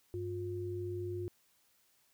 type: tone pair together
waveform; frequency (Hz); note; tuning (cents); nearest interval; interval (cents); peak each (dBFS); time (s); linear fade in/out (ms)
sine; 98.93 / 355.3; G2 / F4; +16 / +30; octave + minor seventh; 2214; -40 / -38; 0.14-1.28; 0
effects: white hiss -71 dBFS RMS until 2.13 s